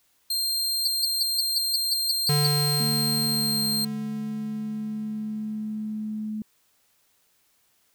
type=tone; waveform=sawtooth; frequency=4186 Hz; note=C8; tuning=in tune; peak=-21 dBFS; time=0.3-3.85 s; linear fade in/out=5 ms
type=tone bursts; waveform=triangle; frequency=4507 Hz; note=C#8; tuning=28 cents sharp; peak=-20 dBFS; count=10; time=0.85-2.47 s; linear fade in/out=5 ms; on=27 ms; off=150 ms
type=tone with exponential decay; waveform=square; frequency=146.83 Hz; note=D3; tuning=in tune; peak=-21 dBFS; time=2.29-6.3 s; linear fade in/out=5 ms; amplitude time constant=870 ms
type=tone with pitch glide; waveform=sine; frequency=223.6 to 214.7 Hz; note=A3 to A3; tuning=+28 to -42 cents; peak=-28 dBFS; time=2.8-6.42 s; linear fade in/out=2 ms; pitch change=-70 cents; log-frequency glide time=3.28-3.65 s
effects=white hiss -66 dBFS RMS until 7.94 s